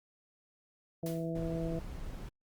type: harmonic tone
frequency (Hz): 164.8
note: E3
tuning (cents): 0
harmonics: 1 / 2 / 3 / 4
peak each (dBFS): -36 / -39 / -41 / -42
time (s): 1.03-1.79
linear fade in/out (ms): 2
type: noise with exponential decay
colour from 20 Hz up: white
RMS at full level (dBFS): -44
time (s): 1.06-1.36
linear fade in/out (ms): 2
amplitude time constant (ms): 65
type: noise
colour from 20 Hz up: brown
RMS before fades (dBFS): -42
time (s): 1.35-2.29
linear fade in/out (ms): 5
effects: Opus 32 kbps